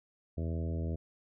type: harmonic tone with a mistuned harmonic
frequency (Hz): 81.9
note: E2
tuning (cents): -11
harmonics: 1 / 2 / 3 / 4 / 5 / 6 / 7 / 8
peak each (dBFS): -33 / -39 / -43 / -45 / -47 / -49 / -50 / -51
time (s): 0.37-0.96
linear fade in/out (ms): 10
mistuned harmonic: 1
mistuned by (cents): +29
effects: none